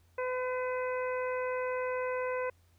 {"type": "harmonic tone", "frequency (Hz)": 506, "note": "B4", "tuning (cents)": 42, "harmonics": [1, 2, 3, 4, 5], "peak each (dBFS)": [-32, -38, -42, -44, -46], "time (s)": [0.18, 2.5], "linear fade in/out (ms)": 5, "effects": ["added 86 Hz sine -63 dBFS peak until 2.78 s", "pink hiss -71 dBFS RMS until 2.78 s"]}